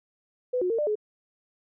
sine tone with pitch steps, 500 / 362.6 / 456.7 / 596 / 423.5 Hz, B4 / F#4 / A#4 / D5 / G#4, +21 / -35 / -36 / +25 / +34 cents, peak -23 dBFS, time 0.53-0.955 s, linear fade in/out 10 ms, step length 85 ms, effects none

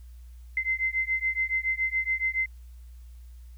sine beating tone pair, 2066 / 2073.1 Hz, C7 / C7, -22 / -17 cents, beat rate 7.1 Hz, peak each -28 dBFS, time 0.57-2.46 s, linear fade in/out 2 ms, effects added 60 Hz sine -43 dBFS peak until 3.57 s + white hiss -66 dBFS RMS until 3.57 s

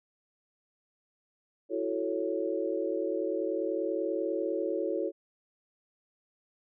sine chord, F# minor seventh, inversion third, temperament equal, 329.6 / 370 / 440 / 554.4 Hz, E4 / F#4 / A4 / C#5, 0 / 0 / 0 / 0 cents, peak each -34 dBFS, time 1.69-5.12 s, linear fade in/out 50 ms, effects none

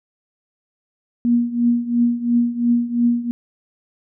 sine tone with tremolo, 238.3 Hz, A#3, 38 cents sharp, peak -11 dBFS, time 1.25-3.31 s, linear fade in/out 0 ms, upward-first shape triangle, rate 2.9 Hz, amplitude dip 85%, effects none

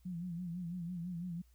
sine tone with vibrato, 174.61 Hz, F3, in tune, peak -38 dBFS, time 0.05-1.42 s, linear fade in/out 10 ms, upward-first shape sine, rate 6 Hz, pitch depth 85 cents each way, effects added 60 Hz sine -62 dBFS peak until 1.54 s + white hiss -75 dBFS RMS until 1.54 s

